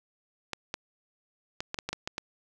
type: clicks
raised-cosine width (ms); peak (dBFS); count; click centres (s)
0.2; -15; 9; 0.533 / 0.741 / 1.605 / 1.744 / 1.788 / 1.89 / 1.93 / 2.075 / 2.181
effects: none